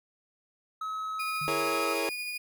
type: tone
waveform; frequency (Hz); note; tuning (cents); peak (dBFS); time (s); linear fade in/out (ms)
triangle; 1283; E6; -47; -30; 0.81-1.94; 5
type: tone with tremolo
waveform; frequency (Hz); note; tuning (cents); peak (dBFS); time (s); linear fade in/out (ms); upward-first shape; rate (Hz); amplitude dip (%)
35% pulse; 2453; D#7; -25; -30; 1.19-2.38; 10; triangle; 13; 30
type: tone with exponential decay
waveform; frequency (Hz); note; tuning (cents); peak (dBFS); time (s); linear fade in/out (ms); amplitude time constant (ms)
sine; 151.2; D#3; -49; -37; 1.41-2.1; 5; 150
type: chord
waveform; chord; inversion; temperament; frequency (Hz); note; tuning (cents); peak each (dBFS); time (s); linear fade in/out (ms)
30% pulse; A# half-diminished seventh; second; equal; 329.6 / 415.3 / 466.2 / 554.4; E4 / G#4 / A#4 / C#5; 0 / 0 / 0 / 0; -32; 1.48-2.09; 0
effects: none